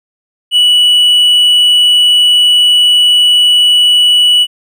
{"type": "tone", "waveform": "triangle", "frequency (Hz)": 2948, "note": "F#7", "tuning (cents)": -7, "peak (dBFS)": -3, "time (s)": [0.51, 4.47], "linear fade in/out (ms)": 50, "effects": []}